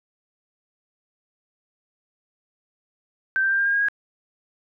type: tone with pitch steps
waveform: sine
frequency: 1556 / 1570.4 / 1585 / 1599.7 / 1614.6 / 1629.6 / 1644.7 Hz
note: G6 / G6 / G6 / G6 / G#6 / G#6 / G#6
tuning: -13 / +3 / +19 / +35 / -49 / -33 / -17 cents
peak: -18 dBFS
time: 3.36-3.885 s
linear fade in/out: 0 ms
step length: 75 ms
effects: none